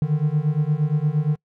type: beating tone pair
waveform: triangle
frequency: 146.5 / 155.1 Hz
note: D3 / D#3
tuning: -4 / -5 cents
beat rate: 8.6 Hz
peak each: -19 dBFS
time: 0.02-1.36 s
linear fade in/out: 2 ms
effects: noise-tail reverb RT60 0.1 s tail -24 dB re dry